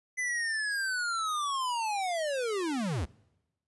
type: linear sweep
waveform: square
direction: down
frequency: 2026 to 59.5 Hz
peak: -30 dBFS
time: 0.17-3.06 s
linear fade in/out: 20 ms
effects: noise-tail reverb RT60 1.0 s tail -24 dB re dry + resampled to 24000 Hz